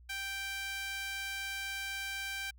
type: tone with high-pass filter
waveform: sawtooth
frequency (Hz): 784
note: G5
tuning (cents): 0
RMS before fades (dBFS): -39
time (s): 0.09-2.51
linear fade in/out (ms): 10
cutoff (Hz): 1900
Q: 1.9
effects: added 60 Hz sine -54 dBFS peak until 2.58 s